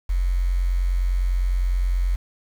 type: tone with quantisation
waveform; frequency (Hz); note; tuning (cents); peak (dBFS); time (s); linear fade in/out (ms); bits
sine; 44.84; F1; +46; -18; 0.09-2.16; 10; 7
effects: none